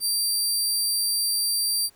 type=tone; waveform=20% pulse; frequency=4699 Hz; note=D8; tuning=in tune; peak=-16 dBFS; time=0-1.9 s; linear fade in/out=50 ms; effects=pink hiss -59 dBFS RMS until 1.95 s